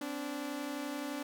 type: tone pair together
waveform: sawtooth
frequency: 258.4 / 290 Hz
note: C4 / D4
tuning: -21 / -22 cents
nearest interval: major second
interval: 199 cents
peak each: -38 / -34 dBFS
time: 0.01-1.23 s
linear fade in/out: 5 ms
effects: none